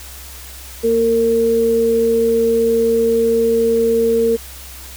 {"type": "tone pair together", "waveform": "sine", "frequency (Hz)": [231.1, 457.7], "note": ["A#3", "A#4"], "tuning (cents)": [-15, -32], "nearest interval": "octave", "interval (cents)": 1183, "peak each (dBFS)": [-21, -12], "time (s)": [0.83, 4.37], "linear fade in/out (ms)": 20, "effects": ["added 65 Hz sine -36 dBFS peak until 4.96 s", "white hiss -36 dBFS RMS until 4.96 s"]}